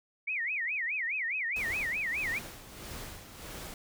sine tone with vibrato, 2161 Hz, C#7, 45 cents flat, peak -30 dBFS, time 0.27-2.39 s, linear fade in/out 10 ms, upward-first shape sine, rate 4.8 Hz, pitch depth 300 cents each way
pink noise with tremolo, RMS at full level -42 dBFS, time 1.56-3.74 s, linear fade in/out 2 ms, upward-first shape sine, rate 1.6 Hz, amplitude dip 60%
effects none

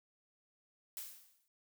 blue noise with exponential decay, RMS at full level -42 dBFS, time 0.97-1.48 s, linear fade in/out 0 ms, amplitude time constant 110 ms, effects none

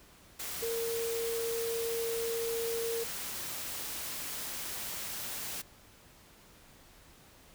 sine tone in noise, 460.7 Hz, A#4, 20 cents flat, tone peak -32 dBFS, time 0.62-3.04 s, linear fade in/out 10 ms, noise white, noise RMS -39 dBFS, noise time 0.39-5.62 s, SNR +4 dB, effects pink hiss -58 dBFS RMS until 7.54 s

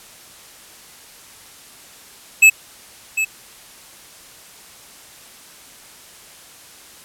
square tone with echo, 2600 Hz, E7, 24 cents flat, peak -6 dBFS, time 2.42-2.5 s, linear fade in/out 10 ms, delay 750 ms, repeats 1, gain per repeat -11 dB, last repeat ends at 3.25 s, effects white hiss -43 dBFS RMS until 7.04 s + low-pass 12000 Hz 12 dB/octave

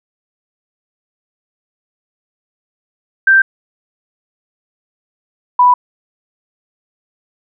sine tone pair in turn, 1568 / 987.8 Hz, G6 / B5, 0 / 0 cents, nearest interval minor sixth, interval 800 cents, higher first, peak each -5 dBFS, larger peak neither, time 3.27-3.42 / 5.59-5.74 s, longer neither, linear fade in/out 5 ms, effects none

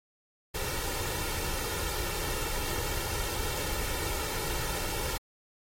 pink noise with comb filter, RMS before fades -33 dBFS, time 0.54-5.18 s, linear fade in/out 10 ms, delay 2.2 ms, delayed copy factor +0.65, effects AAC 48 kbps

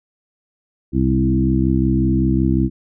harmonic tone with a mistuned harmonic, 65.41 Hz, C2, in tune, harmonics 1 / 2 / 3 / 4 / 5, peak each -20 / -20 / -20 / -20 / -20 dBFS, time 0.92-2.7 s, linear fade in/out 50 ms, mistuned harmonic 2, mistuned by -17 cents, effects none

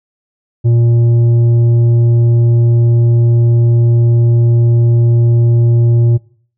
sine tone with tanh clipping, 117.7 Hz, A#2, 17 cents sharp, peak -8 dBFS, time 0.64-6.18 s, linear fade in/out 20 ms, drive 7 dB, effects noise-tail reverb RT60 0.5 s tail -21 dB re dry

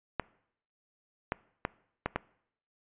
clicks, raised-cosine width 0.5 ms, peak -14 dBFS, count 5, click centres 0.197 / 1.321 / 1.651 / 2.06 / 2.16 s, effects noise-tail reverb RT60 0.7 s tail -22 dB re dry + resampled to 8000 Hz

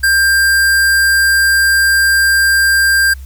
square tone, 1590 Hz, G6, 24 cents sharp, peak -9 dBFS, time 0.03-3.14 s, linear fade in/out 10 ms, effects added 66 Hz sine -27 dBFS peak until 3.25 s + white hiss -47 dBFS RMS until 3.25 s

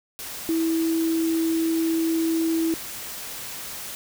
sine tone in noise, 326.7 Hz, E4, 15 cents flat, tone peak -20 dBFS, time 0.49-2.74 s, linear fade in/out 0 ms, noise white, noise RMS -35 dBFS, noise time 0.19-3.95 s, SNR +12 dB, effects none

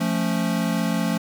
square chord, F augmented, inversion none, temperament equal with one note detuned, 174.61 / 220 / 276.2 Hz, F3 / A3 / C#4, 0 / 0 / -6 cents, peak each -25 / -25 / -29 dBFS, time 0-1.18 s, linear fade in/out 10 ms, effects none

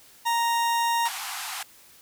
40% pulse tone, 932.3 Hz, A#5, in tune, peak -21 dBFS, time 0.25-1.09 s, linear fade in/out 20 ms
pink band-pass noise, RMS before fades -34 dBFS, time 1.05-1.63 s, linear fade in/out 5 ms, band 720 to 14000 Hz, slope 96 dB/octave
effects white hiss -53 dBFS RMS until 2.01 s

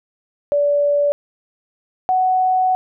sine tone pair in turn, 578 / 743.9 Hz, D5 / F#5, -28 / +9 cents, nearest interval major third, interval 437 cents, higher second, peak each -13 dBFS, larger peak neither, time 0.52-1.12 / 2.09-2.75 s, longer second, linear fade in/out 0 ms, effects none

